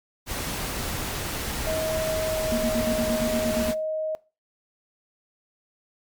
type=noise; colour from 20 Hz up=pink; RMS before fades=-30 dBFS; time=0.26-3.75 s; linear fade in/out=50 ms
type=tone with pitch glide; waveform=sine; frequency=634 to 626.7 Hz; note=D#5 to D#5; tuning=+32 to +12 cents; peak=-25 dBFS; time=1.67-4.15 s; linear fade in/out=0 ms; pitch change=-20 cents; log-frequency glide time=2.06-2.97 s
type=tone with tremolo; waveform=sine; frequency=233.1 Hz; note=A#3; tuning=in tune; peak=-23 dBFS; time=2.52-3.71 s; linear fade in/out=0 ms; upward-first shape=square; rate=8.6 Hz; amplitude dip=80%
effects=noise-tail reverb RT60 0.3 s tail -20 dB re dry + MP3 96 kbps